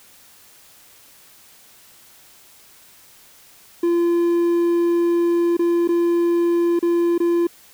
triangle tone with dropouts, 343 Hz, F4, 31 cents flat, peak -13 dBFS, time 3.83-7.47 s, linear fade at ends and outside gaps 5 ms, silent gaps 5.569-5.592 / 5.876-5.888 / 6.792-6.826 / 7.18-7.201 s, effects white hiss -49 dBFS RMS until 7.73 s

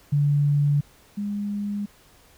sine tone pair in turn, 144.6 / 204.5 Hz, D3 / G#3, -27 / -26 cents, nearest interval tritone, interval 601 cents, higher second, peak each -17 / -25 dBFS, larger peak first, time 0.12-0.81 / 1.17-1.86 s, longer neither, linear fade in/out 10 ms, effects pink hiss -55 dBFS RMS until 2.37 s

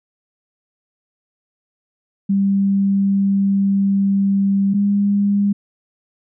sine tone pair in turn, 197.1 / 201.8 Hz, G3 / G#3, +10 / -49 cents, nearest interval unison, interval 41 cents, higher second, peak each -13 dBFS, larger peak neither, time 2.29-4.74 / 4.74-5.53 s, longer first, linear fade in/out 10 ms, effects none

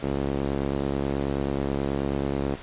sawtooth tone with band-pass filter, 69.3 Hz, C#2, in tune, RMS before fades -27 dBFS, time 0.02-2.56 s, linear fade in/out 20 ms, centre 370 Hz, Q 1.1, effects pink hiss -42 dBFS RMS until 2.62 s + resampled to 8000 Hz

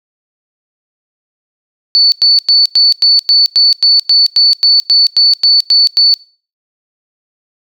sine tone bursts, 4481 Hz, C#8, 18 cents sharp, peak -4 dBFS, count 16, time 1.95-6.14 s, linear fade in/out 0 ms, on 170 ms, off 98 ms, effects noise-tail reverb RT60 0.4 s tail -24 dB re dry

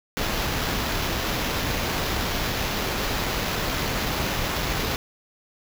pink noise with sample-and-hold, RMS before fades -26 dBFS, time 0.17-4.96 s, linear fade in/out 0 ms, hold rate 8820 Hz, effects none

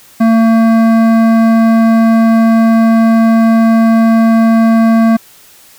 sine tone with hard clipping, 226.1 Hz, A3, 47 cents sharp, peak -7 dBFS, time 0.2-5.17 s, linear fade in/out 10 ms, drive 13 dB, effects white hiss -41 dBFS RMS until 5.78 s

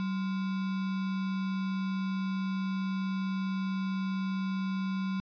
sine tone with sample-and-hold, 190.2 Hz, F#3, 48 cents sharp, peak -29 dBFS, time 0-5.2 s, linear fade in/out 0 ms, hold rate 1225 Hz, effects resampled to 11025 Hz

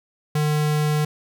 square tone, 150.8 Hz, D3, 46 cents sharp, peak -19 dBFS, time 0.35-1.05 s, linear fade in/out 5 ms, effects none

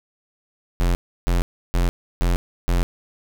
square tone bursts, 43.65 Hz, F1, in tune, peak -17 dBFS, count 5, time 0.8-2.83 s, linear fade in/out 0 ms, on 150 ms, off 320 ms, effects none

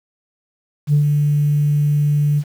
sine tone with ADSR envelope, 146.83 Hz, D3, in tune, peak -8 dBFS, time 0.87-2.44 s, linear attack 65 ms, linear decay 98 ms, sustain -4 dB, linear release 61 ms, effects tanh soft clip ceiling -7 dBFS + 7-bit

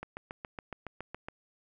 click train, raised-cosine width 0.5 ms, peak -24 dBFS, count 10, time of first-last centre 0.03-1.285 s, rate 7.17 Hz, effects none

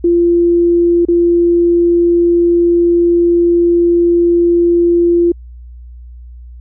sine tone with dropouts, 344.2 Hz, F4, 25 cents flat, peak -7 dBFS, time 0.04-5.32 s, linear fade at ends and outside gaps 5 ms, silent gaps 1.052-1.084 s, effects added 60 Hz sine -30 dBFS peak until 6.6 s

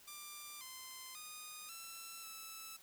5% pulse tone with pitch steps, 1185 / 1037 / 1233 / 1338 / 1314 Hz, D6 / C6 / D#6 / E6 / E6, +15 / -16 / -16 / +25 / -6 cents, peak -37 dBFS, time 0.07-2.77 s, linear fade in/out 10 ms, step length 540 ms, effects white hiss -62 dBFS RMS until 2.82 s

